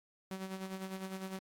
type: tone with tremolo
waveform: sawtooth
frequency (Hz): 190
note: F#3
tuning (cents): +46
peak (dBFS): -34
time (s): 0.31-1.39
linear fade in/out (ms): 0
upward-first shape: sine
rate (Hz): 9.9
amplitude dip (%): 60
effects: AAC 64 kbps